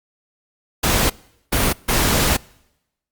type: noise bursts at uneven times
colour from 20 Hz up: pink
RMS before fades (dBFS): -17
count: 3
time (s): 0.83-1.1 / 1.52-1.73 / 1.88-2.37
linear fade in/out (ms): 10
effects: noise-tail reverb RT60 0.9 s tail -25 dB re dry + Opus 48 kbps